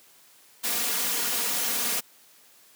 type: noise with comb filter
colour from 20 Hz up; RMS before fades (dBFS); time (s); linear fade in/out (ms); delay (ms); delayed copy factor
white; -27; 0.63-2.01; 20; 4.2; +0.75
effects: white hiss -56 dBFS RMS until 2.75 s + high-pass 150 Hz 12 dB/octave